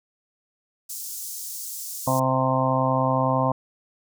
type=high-pass noise; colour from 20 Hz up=pink; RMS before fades=-34 dBFS; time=0.89-2.2 s; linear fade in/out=10 ms; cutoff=6000 Hz; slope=24 dB/octave
type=harmonic tone; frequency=130.81 Hz; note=C3; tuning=in tune; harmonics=1 / 2 / 4 / 5 / 6 / 7 / 8; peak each=-25 / -27 / -27 / -27 / -30 / -27 / -26 dBFS; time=2.07-3.52 s; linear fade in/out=5 ms
effects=none